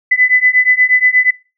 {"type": "beating tone pair", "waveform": "sine", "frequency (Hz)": [2000, 2008.4], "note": ["B6", "B6"], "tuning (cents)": [21, 29], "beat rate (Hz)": 8.4, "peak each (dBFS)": -11, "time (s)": [0.11, 1.31], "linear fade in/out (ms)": 10, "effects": ["noise-tail reverb RT60 0.3 s tail -21 dB re dry"]}